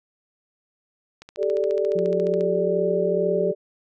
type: click train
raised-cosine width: 0.2 ms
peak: -24 dBFS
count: 18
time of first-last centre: 1.22-2.409 s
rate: 14.3 Hz
type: chord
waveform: sine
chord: G suspended second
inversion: none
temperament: equal with one note detuned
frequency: 392 / 434.2 / 587.3 Hz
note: G4 / A4 / D5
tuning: 0 / -23 / 0 cents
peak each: -24 dBFS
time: 1.37-3.55 s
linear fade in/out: 50 ms
type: harmonic tone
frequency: 179 Hz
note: F3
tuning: 43 cents sharp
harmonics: 1 / 2 / 3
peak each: -28 / -33 / -47 dBFS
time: 1.95-3.52 s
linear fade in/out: 10 ms
effects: none